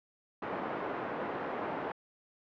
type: band-pass noise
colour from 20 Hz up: pink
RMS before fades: -37 dBFS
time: 0.42-1.92 s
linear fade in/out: 5 ms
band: 320 to 1300 Hz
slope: 12 dB/octave
effects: low-pass 3000 Hz 12 dB/octave